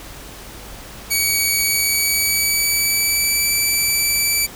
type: tone with pitch glide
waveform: 10% pulse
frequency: 2258 to 2317 Hz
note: C#7 to D7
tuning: +31 to -24 cents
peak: -7 dBFS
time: 1.1-4.47 s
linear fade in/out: 20 ms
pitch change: +45 cents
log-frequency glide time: 1.62-3.51 s
effects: added 50 Hz sine -40 dBFS peak until 4.55 s + pink hiss -37 dBFS RMS until 4.55 s